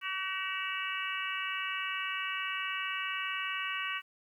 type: harmonic tone with a mistuned harmonic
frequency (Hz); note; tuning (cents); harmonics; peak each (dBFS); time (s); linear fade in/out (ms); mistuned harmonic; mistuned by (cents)
380.1; F#4; +47; 3 / 4 / 5 / 6 / 7 / 8; -39 / -40 / -40 / -41 / -40 / -40; 0.01-4.02; 50; 8; -79
effects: 11-bit